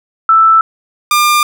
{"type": "tone pair in turn", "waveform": ["sine", "sawtooth"], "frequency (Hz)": [1322, 1199.9], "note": ["E6", "D6"], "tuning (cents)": [5, 37], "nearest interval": "major second", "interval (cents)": 168, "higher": "first", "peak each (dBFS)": -4, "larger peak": "neither", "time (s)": [[0.29, 0.61], [1.11, 1.43]], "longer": "neither", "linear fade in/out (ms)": 2, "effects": []}